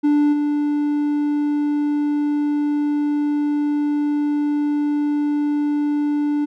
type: tone with level steps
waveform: triangle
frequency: 293.7 Hz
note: D4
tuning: in tune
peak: -11 / -15 dBFS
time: 0.03-6.46 s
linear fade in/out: 20 ms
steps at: 0.32 s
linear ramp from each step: 20 ms
effects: none